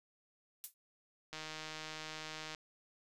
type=noise with exponential decay; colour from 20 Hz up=violet; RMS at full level=-36 dBFS; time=0.64-0.74 s; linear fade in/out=0 ms; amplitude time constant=21 ms
type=click train; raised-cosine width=0.2 ms; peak=-27 dBFS; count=191; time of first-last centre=1.33-2.548 s; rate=156 Hz
effects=resampled to 32000 Hz